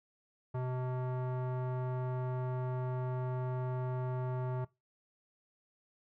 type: tone with low-pass filter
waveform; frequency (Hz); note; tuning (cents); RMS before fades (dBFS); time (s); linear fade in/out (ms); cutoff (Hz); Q
square; 127.1; C3; -50; -36; 0.54-4.65; 10; 990; 1.6
effects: noise-tail reverb RT60 0.2 s tail -19 dB re dry